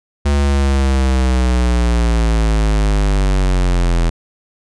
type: linear sweep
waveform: square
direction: down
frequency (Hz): 72 to 41.68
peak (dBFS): -12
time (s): 0.25-4.1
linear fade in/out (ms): 10
effects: resampled to 22050 Hz